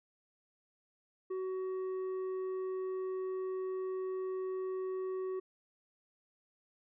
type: tone with tanh clipping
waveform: sine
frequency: 375.2 Hz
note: F#4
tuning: 24 cents sharp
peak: -36 dBFS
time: 1.3-5.4 s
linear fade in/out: 10 ms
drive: 6 dB
effects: none